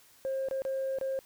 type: tone with dropouts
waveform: sine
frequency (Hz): 534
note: C5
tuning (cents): +35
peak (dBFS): -28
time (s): 0.25-1.19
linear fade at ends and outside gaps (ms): 0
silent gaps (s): 0.486-0.511 / 0.62-0.651 / 0.986-1.012
effects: tanh soft clip ceiling -27 dBFS + white hiss -60 dBFS RMS until 1.25 s